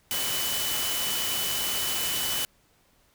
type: tone in noise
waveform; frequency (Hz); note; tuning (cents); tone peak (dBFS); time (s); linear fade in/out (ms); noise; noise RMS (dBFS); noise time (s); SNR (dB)
sine; 2988; F#7; +16; -32; 0.11-2.45; 0; white; -29; 0.11-2.45; -6
effects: pink hiss -64 dBFS RMS until 3.14 s